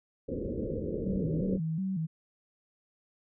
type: low-pass noise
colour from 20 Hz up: white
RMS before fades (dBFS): -34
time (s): 0.28-1.58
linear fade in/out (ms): 10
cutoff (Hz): 540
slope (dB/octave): 96
type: tone with vibrato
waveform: sine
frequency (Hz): 174.8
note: F3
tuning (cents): +2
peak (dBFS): -29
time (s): 1.04-2.07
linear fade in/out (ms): 20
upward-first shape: square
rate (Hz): 2.7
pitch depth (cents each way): 150
effects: none